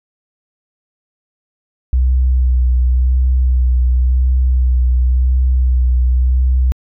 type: tone with vibrato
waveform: sine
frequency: 63 Hz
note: B1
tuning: 35 cents sharp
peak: -8 dBFS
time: 1.93-6.72 s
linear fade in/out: 0 ms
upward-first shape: sine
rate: 0.93 Hz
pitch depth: 25 cents each way
effects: tanh soft clip ceiling -6 dBFS